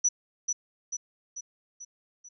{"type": "tone with echo", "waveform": "sine", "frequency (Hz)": 5920, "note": "F#8", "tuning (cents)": 0, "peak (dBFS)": -20, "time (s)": [0.04, 0.09], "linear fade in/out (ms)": 10, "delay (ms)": 440, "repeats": 5, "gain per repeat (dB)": -5, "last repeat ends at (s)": 2.29, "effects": []}